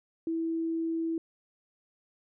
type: tone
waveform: sine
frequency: 327.9 Hz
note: E4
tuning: 9 cents flat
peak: -28 dBFS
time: 0.27-1.18 s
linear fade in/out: 2 ms
effects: none